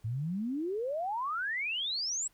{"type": "exponential sweep", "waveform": "sine", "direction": "up", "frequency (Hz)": [104.6, 7950], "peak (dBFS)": -31, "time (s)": [0.04, 2.28], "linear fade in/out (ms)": 10, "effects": ["pink hiss -68 dBFS RMS until 2.33 s"]}